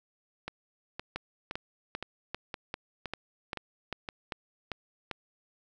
two click trains, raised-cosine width 0.3 ms, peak -20 / -18 dBFS, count 8 / 11, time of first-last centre 0.48-4.088 / 1.16-5.113 s, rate 1.94 / 2.53 Hz, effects none

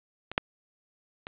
clicks, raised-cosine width 0.3 ms, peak -20 / -6 / -21 dBFS, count 3, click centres 0.316 / 0.379 / 1.269 s, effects resampled to 8000 Hz + 7-bit

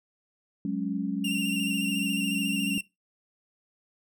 sine chord, F# suspended second, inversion none, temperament equal, 185 / 207.7 / 277.2 Hz, F#3 / G#3 / C#4, 0 / 0 / 0 cents, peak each -31 dBFS, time 0.65-2.78 s, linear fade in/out 2 ms
45% pulse tone with vibrato, 2768 Hz, F7, 16 cents flat, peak -29 dBFS, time 1.24-2.81 s, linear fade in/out 5 ms, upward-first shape square, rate 14 Hz, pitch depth 27 cents each way
effects noise-tail reverb RT60 0.2 s tail -18 dB re dry

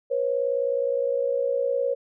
sine tone pair together, 485.7 / 545.2 Hz, B4 / C#5, -29 / -29 cents, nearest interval major second, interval 200 cents, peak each -25 / -24 dBFS, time 0.1-1.95 s, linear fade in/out 20 ms, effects none

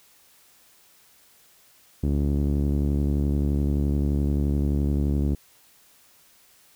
sawtooth tone with low-pass filter, 71.6 Hz, D2, 43 cents flat, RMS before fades -23 dBFS, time 2.03-5.35 s, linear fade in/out 5 ms, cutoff 300 Hz, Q 1.6, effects white hiss -57 dBFS RMS until 6.75 s

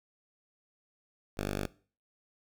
5% pulse tone, 49.6 Hz, G1, 21 cents sharp, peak -21 dBFS, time 1.37-1.67 s, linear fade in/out 10 ms, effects noise-tail reverb RT60 0.4 s tail -20 dB re dry

